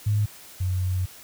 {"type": "tone pair in turn", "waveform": "sine", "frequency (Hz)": [104.7, 92.13], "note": ["G#2", "F#2"], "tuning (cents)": [15, -7], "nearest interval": "major second", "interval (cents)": 222, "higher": "first", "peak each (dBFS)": [-19, -22], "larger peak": "first", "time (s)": [[0.06, 0.26], [0.6, 1.06]], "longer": "second", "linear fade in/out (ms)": 10, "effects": ["white hiss -46 dBFS RMS until 1.23 s"]}